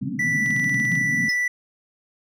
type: band-pass noise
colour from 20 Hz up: pink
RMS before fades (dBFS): -28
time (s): 0.01-1.29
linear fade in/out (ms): 5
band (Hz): 120 to 280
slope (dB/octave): 96
type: tone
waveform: triangle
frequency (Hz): 1969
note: B6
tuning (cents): -6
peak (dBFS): -18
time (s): 0.19-1.48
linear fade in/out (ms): 5
type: clicks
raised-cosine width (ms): 0.2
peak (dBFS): -23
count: 11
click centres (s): 0.461 / 0.506 / 0.564 / 0.597 / 0.643 / 0.695 / 0.744 / 0.8 / 0.852 / 0.919 / 0.954
type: tone with exponential decay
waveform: triangle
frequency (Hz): 5170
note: E8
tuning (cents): -34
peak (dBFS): -20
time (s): 1.29-1.38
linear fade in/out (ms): 5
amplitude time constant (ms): 18
effects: none